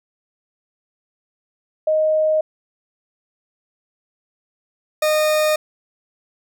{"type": "tone pair in turn", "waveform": ["sine", "40% pulse"], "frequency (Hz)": [623, 614.1], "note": ["D#5", "D#5"], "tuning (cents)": [2, -23], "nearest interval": "unison", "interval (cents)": 25, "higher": "first", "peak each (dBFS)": -14, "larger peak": "neither", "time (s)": [[1.87, 2.41], [5.02, 5.56]], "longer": "neither", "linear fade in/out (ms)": 5, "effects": []}